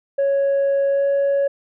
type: tone with pitch glide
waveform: sine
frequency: 554.4 to 558.3 Hz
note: C#5 to C#5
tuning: 0 to +12 cents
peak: -13 dBFS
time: 0.18-1.48 s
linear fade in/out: 10 ms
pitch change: +12 cents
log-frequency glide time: 0.89-1.06 s
effects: tanh soft clip ceiling -14 dBFS